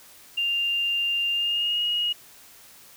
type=tone with pitch glide; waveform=sine; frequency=2794 to 2881 Hz; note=F7 to F#7; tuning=0 to -47 cents; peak=-22 dBFS; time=0.37-2.13 s; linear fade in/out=10 ms; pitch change=+53 cents; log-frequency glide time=1.31-1.83 s; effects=white hiss -50 dBFS RMS until 2.96 s